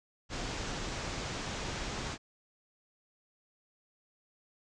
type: low-pass noise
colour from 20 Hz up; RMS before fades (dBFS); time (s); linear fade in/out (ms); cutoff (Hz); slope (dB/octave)
pink; -38; 0.29-2.18; 50; 7400; 48
effects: none